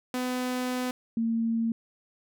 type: tone pair in turn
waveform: sawtooth / sine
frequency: 251.6 / 228.1 Hz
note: B3 / A#3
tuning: +32 / -37 cents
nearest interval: major second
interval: 169 cents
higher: first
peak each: -24 dBFS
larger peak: neither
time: 0.14-0.91 / 1.17-1.72 s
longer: first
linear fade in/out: 2 ms
effects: none